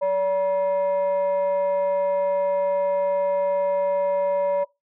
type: tone pair together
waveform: sine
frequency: 572.7 / 962 Hz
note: D5 / B5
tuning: -44 / -46 cents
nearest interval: major sixth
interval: 898 cents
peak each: -18 / -26 dBFS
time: 0.01-4.65 s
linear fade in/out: 20 ms
effects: noise-tail reverb RT60 0.2 s tail -21 dB re dry + tanh soft clip ceiling -16 dBFS